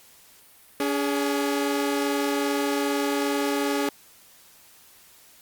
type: tone pair together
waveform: sawtooth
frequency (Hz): 284.3 / 415.2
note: C#4 / G#4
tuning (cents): +44 / 0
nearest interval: perfect fifth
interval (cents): 656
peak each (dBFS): -21 / -23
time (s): 0.8-3.89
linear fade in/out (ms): 2
effects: white hiss -53 dBFS RMS until 5.41 s + Opus 48 kbps